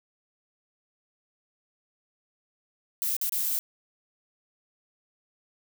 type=noise with dropouts; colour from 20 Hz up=violet; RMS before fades=-28 dBFS; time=3.02-3.59 s; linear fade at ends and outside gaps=0 ms; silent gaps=3.166-3.214 / 3.295-3.322 s; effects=none